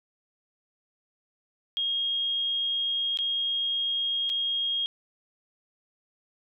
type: tone with dropouts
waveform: sine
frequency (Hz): 3256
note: G#7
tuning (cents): -35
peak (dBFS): -25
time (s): 1.77-4.86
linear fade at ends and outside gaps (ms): 0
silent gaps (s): 3.173-3.188 / 4.294-4.299
effects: none